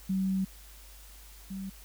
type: tone pair in turn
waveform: sine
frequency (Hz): 190.5 / 192.71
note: G3 / G3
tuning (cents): -49 / -29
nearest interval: unison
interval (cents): 20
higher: second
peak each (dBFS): -26 / -35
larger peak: first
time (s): 0.09-0.45 / 1.5-1.7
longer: first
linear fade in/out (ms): 10
effects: added 50 Hz sine -50 dBFS peak until 1.84 s + white hiss -54 dBFS RMS until 1.84 s